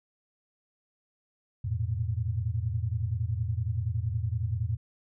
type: tone cluster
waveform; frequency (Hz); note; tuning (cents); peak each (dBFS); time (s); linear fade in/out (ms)
sine; 85.3 / 109.5 / 120.2; F2 / A2 / B2; -40 / -8 / -46; -32 / -30 / -33; 1.64-4.77; 10
effects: none